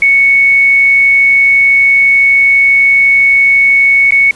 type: tone with dropouts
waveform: sine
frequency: 2217 Hz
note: C#7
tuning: in tune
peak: -4 dBFS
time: 0.02-4.31 s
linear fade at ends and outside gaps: 2 ms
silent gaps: 4.108-4.121 s
effects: pink hiss -36 dBFS RMS until 4.35 s + resampled to 24000 Hz